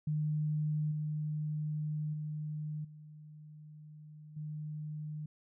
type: tone with level steps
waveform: sine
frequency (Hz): 152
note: D#3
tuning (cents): -40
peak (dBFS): -30 / -33 / -36 / -49 / -38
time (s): 0.07-5.26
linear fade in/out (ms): 5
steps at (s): 0.91 / 2.13 / 2.84 / 4.36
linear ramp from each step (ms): 10
effects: none